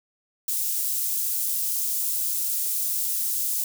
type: high-pass noise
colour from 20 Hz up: white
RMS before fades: -26 dBFS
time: 0.48-3.64 s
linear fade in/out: 2 ms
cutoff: 8000 Hz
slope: 12 dB/octave
effects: none